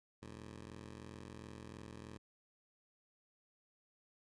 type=ring-modulated tone; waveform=15% pulse; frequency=106.6 Hz; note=G#2; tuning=46 cents sharp; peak=-40 dBFS; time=0.22-2.18 s; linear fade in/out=5 ms; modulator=21.5 Hz; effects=resampled to 22050 Hz